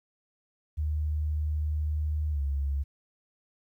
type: tone with pitch glide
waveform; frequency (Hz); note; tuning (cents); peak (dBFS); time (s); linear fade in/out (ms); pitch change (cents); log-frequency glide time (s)
sine; 76 to 69.69; D#2 to C#2; -40 to +10; -26; 0.77-2.84; 20; -150; 2.31-2.41
effects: 11-bit